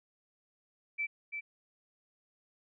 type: tone with echo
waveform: sine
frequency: 2323 Hz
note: D7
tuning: 20 cents flat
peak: -31 dBFS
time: 0.98-1.07 s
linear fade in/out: 20 ms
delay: 340 ms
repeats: 1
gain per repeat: -5 dB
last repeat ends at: 1.41 s
effects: none